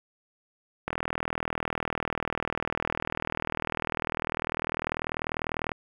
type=click train; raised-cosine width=0.5 ms; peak=-13 dBFS; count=195; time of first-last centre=0.88-5.718 s; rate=40.1 Hz; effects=8-bit

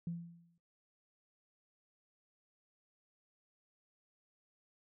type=tone with exponential decay; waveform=sine; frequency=170 Hz; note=F3; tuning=46 cents flat; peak=-34 dBFS; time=0.07-0.58 s; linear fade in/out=2 ms; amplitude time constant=110 ms; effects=noise-tail reverb RT60 0.2 s tail -21 dB re dry + tanh soft clip ceiling -30 dBFS

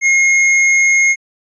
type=tone with tanh clipping; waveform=sine; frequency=2149 Hz; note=C7; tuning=46 cents sharp; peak=-10 dBFS; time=0.01-1.16 s; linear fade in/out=50 ms; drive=18 dB; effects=resampled to 22050 Hz

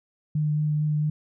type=tone with vibrato; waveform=sine; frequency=151.1 Hz; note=D3; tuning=50 cents sharp; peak=-21 dBFS; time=0.35-1.1 s; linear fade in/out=5 ms; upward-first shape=triangle; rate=4.5 Hz; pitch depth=14 cents each way; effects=none

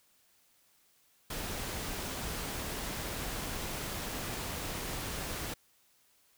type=noise; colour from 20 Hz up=pink; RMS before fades=-38 dBFS; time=1.3-5.54 s; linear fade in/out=5 ms; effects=white hiss -68 dBFS RMS until 6.37 s

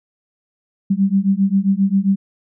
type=beating tone pair; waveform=sine; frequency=191.8 / 199.3 Hz; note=G3 / G3; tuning=-37 / +29 cents; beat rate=7.5 Hz; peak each=-16 dBFS; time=0.9-2.16 s; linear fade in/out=10 ms; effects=none

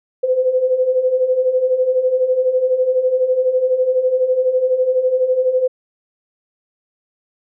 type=beating tone pair; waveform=sine; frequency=502 / 514 Hz; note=B4 / C5; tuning=+28 / -31 cents; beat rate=12 Hz; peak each=-20 / -14 dBFS; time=0.23-5.68 s; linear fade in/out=10 ms; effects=none

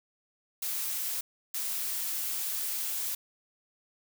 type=noise bursts at uneven times; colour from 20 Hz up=blue; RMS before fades=-33 dBFS; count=2; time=0.62-1.21 / 1.54-3.15 s; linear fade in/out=5 ms; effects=none

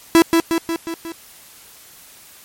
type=tone with echo; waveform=45% pulse; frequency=331.3 Hz; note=E4; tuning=9 cents sharp; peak=-7 dBFS; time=0.15-0.22 s; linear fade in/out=0 ms; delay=180 ms; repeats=5; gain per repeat=-4 dB; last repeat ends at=1.12 s; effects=white hiss -44 dBFS RMS until 2.44 s + MP3 64 kbps

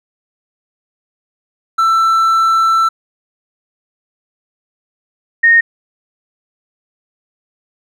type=tone pair in turn; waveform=triangle / sine; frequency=1333 / 1849.8 Hz; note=E6 / A#6; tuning=+19 / -14 cents; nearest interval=tritone; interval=567 cents; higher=second; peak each=-7 / -5 dBFS; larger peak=second; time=1.78-2.89 / 5.43-5.61 s; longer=first; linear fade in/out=10 ms; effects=none

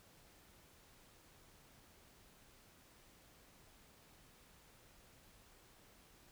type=silence; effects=pink hiss -65 dBFS RMS until 6.31 s

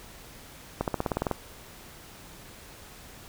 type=accelerating click train; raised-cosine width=1 ms; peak=-12 dBFS; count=10; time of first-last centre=0.81-1.313 s; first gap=68 ms; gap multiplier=0.95; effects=pink hiss -48 dBFS RMS until 3.28 s

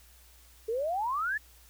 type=exponential sweep; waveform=sine; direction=up; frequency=427.8 to 1797 Hz; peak=-28 dBFS; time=0.68-1.38 s; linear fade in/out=10 ms; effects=added 60 Hz sine -57 dBFS peak until 1.69 s + white hiss -59 dBFS RMS until 1.69 s

